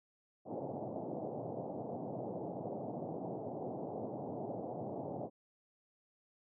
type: band-pass noise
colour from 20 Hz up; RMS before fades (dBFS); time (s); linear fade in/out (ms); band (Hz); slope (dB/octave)
white; -42; 0.45-5.3; 50; 110 to 770; 48
effects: none